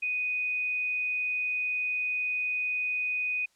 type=tone; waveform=sine; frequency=2489 Hz; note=D#7; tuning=in tune; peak=-27 dBFS; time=0.02-3.46 s; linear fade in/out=10 ms; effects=white hiss -68 dBFS RMS until 3.55 s + low-pass 9000 Hz 12 dB/octave